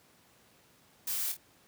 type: noise with echo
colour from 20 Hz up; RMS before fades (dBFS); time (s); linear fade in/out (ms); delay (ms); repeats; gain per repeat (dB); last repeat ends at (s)
blue; -34; 1.07-1.32; 5; 25; 2; -7; 1.37
effects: pink hiss -63 dBFS RMS until 1.67 s + high-pass 100 Hz 12 dB/octave